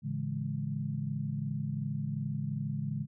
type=chord; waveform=sine; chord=A major seventh; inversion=none; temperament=equal with one note detuned; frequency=110 / 142.08 / 164.81 / 207.7 Hz; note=A2 / C#3 / E3 / G#3; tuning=0 / +43 / 0 / 0 cents; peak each=-40 / -34 / -40 / -38 dBFS; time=0.02-3.07 s; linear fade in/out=50 ms; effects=none